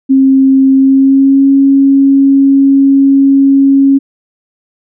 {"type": "tone with pitch glide", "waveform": "sine", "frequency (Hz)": [267.6, 274.2], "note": ["C4", "C#4"], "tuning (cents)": [39, -19], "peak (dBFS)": -3, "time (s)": [0.09, 3.99], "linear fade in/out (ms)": 20, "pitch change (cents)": 42, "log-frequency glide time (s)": [0.75, 1.49], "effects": []}